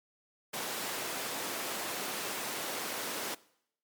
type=high-pass noise; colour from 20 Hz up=pink; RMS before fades=-37 dBFS; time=0.53-3.35 s; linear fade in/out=10 ms; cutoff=340 Hz; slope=12 dB/octave; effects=noise-tail reverb RT60 0.7 s tail -21 dB re dry + MP3 96 kbps